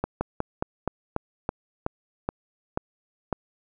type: slowing click train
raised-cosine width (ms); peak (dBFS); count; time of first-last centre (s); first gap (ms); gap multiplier
1; -11; 11; 0.04-3.327; 170; 1.14
effects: none